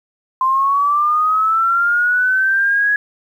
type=linear sweep; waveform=sine; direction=up; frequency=1036 to 1678 Hz; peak=-12 dBFS; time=0.41-2.96 s; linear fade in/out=2 ms; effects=8-bit